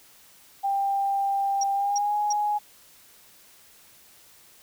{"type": "tone with pitch glide", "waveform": "sine", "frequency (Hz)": [792, 833.3], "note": ["G5", "G#5"], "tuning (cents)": [18, 6], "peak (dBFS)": -22, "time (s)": [0.63, 2.59], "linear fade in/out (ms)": 20, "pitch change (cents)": 88, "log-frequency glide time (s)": [1.73, 2.15]}
{"type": "tone bursts", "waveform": "sine", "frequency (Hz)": 5670, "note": "F8", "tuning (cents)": 25, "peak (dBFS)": -25, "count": 3, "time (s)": [1.61, 2.328], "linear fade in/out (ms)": 5, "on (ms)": 26, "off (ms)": 320}
{"effects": ["white hiss -54 dBFS RMS until 4.62 s"]}